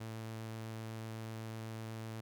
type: tone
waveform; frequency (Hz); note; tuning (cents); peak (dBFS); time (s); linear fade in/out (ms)
sawtooth; 111.5; A2; +23; -38; 0-2.21; 10
effects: none